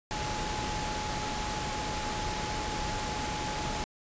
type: tone in noise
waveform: sine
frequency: 848 Hz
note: G#5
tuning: 36 cents sharp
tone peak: -36 dBFS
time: 0.11-3.84 s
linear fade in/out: 0 ms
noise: pink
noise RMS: -34 dBFS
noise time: 0.11-3.84 s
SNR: -5 dB
effects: resampled to 16000 Hz